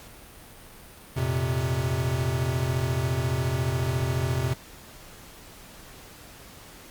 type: chord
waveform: square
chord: F suspended fourth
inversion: none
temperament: equal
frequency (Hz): 87.31 / 116.54 / 130.81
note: F2 / Bb2 / C3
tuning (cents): 0 / 0 / 0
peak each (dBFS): -31 / -31 / -27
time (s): 1.16-4.54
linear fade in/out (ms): 10
effects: pink hiss -47 dBFS RMS until 6.9 s + Opus 48 kbps